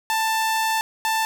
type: tone pair in turn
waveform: sawtooth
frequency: 886 / 886 Hz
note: A5 / A5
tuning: +12 / +12 cents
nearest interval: unison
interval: 0 cents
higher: neither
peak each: -16 dBFS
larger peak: neither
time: 0.1-0.81 / 1.05-1.25 s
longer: first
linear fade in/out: 0 ms
effects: none